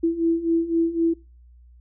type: beating tone pair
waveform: sine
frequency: 329.6 / 333.5 Hz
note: E4 / E4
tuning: 0 / +20 cents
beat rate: 3.9 Hz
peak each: -24 / -20 dBFS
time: 0.03-1.14 s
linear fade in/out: 10 ms
effects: noise-tail reverb RT60 0.3 s tail -23 dB re dry + added 60 Hz sine -47 dBFS peak until 1.8 s